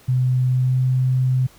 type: tone with pitch glide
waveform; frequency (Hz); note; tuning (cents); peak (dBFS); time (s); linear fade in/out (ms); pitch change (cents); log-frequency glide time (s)
sine; 127.3 to 128.63; C3 to C3; -47 to -29; -15; 0.08-1.47; 10; +18; 0.49-0.8
effects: pink hiss -50 dBFS RMS until 1.58 s